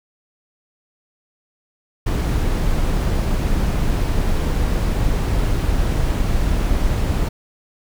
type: noise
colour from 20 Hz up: brown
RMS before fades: -18 dBFS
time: 2.06-7.29 s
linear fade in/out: 10 ms
effects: none